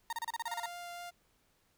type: tone bursts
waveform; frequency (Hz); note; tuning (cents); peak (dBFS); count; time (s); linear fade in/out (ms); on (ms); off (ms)
35% pulse; 925; A#5; -14; -33; 10; 0.1-0.659; 2; 28; 31
type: tone with vibrato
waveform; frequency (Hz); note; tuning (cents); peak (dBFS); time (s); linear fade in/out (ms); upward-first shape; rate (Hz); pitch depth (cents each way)
sawtooth; 698.5; F5; 0; -39; 0.46-1.11; 20; triangle; 3.9; 8
effects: pink hiss -72 dBFS RMS until 1.77 s